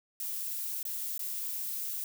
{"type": "noise with dropouts", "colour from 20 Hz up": "violet", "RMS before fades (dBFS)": -36, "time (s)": [0.2, 2.04], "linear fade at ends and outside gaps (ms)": 1, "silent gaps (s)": [[0.829, 0.852], [1.178, 1.193]], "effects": []}